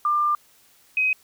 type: tone pair in turn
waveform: sine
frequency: 1194 / 2524 Hz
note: D6 / D#7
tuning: +28 / +24 cents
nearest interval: octave + minor second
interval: 1296 cents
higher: second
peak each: -18 dBFS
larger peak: neither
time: 0.05-0.35 / 0.97-1.13 s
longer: first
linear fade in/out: 2 ms
effects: white hiss -57 dBFS RMS until 1.23 s